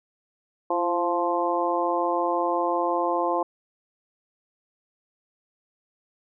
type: harmonic tone with a mistuned harmonic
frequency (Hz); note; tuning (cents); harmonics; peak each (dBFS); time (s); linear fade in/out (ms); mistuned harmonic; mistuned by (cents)
174.61; F3; 0; 2 / 3 / 4 / 5 / 6; -28 / -28 / -28 / -28 / -28; 0.7-3.43; 5; 2; -38
effects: none

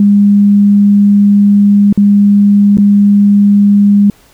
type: tone with dropouts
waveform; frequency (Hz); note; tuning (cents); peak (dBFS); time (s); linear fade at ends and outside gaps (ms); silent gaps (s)
sine; 203; G#3; -39; -3; 0-4.1; 2; 1.927-1.975 / 2.772-2.783
effects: pink hiss -45 dBFS RMS until 4.33 s

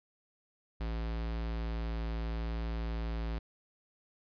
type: tone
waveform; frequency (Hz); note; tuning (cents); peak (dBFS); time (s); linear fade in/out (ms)
square; 56.2; A1; +37; -34; 0.8-3.39; 10
effects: resampled to 11025 Hz

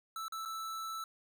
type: tone with dropouts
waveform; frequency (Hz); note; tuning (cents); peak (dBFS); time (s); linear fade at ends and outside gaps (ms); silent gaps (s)
square; 1318.5; E6; 0; -39; 0.16-1.04; 2; 0.282-0.322 / 0.452-0.457
effects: none

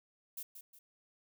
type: noise with echo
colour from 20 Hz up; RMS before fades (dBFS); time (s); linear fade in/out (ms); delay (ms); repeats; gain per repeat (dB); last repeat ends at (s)
violet; -43; 0.37-0.43; 5; 180; 2; -8; 0.79
effects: none

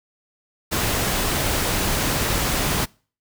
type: noise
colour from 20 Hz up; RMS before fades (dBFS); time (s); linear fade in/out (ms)
pink; -22; 0.71-2.86; 20
effects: noise-tail reverb RT60 0.4 s tail -25 dB re dry

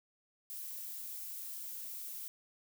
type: noise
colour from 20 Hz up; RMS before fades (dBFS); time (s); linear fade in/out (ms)
violet; -44; 0.5-2.28; 0
effects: none

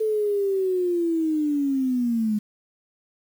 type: linear sweep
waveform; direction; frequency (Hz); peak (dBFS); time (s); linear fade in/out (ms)
sine; down; 440 to 207.7; -20; 0-2.39; 10
effects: 8-bit

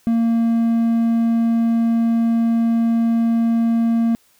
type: tone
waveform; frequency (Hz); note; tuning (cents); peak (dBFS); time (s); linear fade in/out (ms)
triangle; 230; A#3; -23; -12; 0.07-4.15; 0
effects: white hiss -57 dBFS RMS until 4.39 s

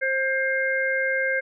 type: harmonic tone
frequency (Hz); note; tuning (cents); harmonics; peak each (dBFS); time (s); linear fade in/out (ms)
530; C5; +22; 1 / 3 / 4; -26 / -24 / -27; 0.01-1.41; 20
effects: none

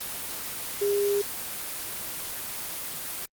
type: tone in noise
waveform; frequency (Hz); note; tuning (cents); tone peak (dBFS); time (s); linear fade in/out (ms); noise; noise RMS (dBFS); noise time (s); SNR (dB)
sine; 405.2; G#4; -43; -22; 0.81-1.22; 10; white; -34; 0-3.26; +9
effects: Opus 24 kbps

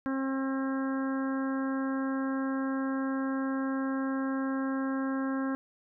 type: harmonic tone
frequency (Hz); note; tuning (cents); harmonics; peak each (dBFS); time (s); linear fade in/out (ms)
267.7; C4; +40; 1 / 2 / 3 / 4 / 5 / 6 / 7; -29 / -39 / -45 / -41 / -43 / -42 / -53; 0.06-5.55; 0
effects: none

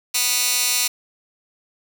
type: tone with high-pass filter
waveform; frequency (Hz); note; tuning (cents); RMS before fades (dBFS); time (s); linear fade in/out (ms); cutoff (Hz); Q
15% pulse; 246.6; B3; -2; -20; 0.14-0.88; 10; 4400; 0.69
effects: none

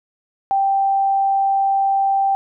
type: tone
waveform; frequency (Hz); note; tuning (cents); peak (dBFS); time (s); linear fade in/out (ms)
sine; 784; G5; 0; -14; 0.51-2.35; 0
effects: none

